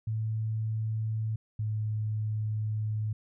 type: tone pair in turn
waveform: sine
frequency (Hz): 110 / 107.74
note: A2 / A2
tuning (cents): 0 / -36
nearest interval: unison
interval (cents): 36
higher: first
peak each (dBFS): -28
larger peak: neither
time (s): 0.07-1.36 / 1.59-3.13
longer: second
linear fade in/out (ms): 5
effects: none